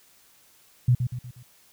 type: tone with echo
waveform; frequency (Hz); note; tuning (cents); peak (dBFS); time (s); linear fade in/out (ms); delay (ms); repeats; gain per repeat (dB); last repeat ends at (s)
sine; 123.47; B2; 0; -15; 0.88-0.95; 5; 120; 4; -7; 1.43
effects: white hiss -58 dBFS RMS until 1.72 s